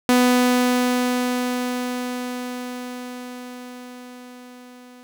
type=tone with level ramp; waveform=sawtooth; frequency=248.5 Hz; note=B3; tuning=11 cents sharp; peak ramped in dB=-9 to -39 dBFS; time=0.09-5.03 s; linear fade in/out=0 ms; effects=none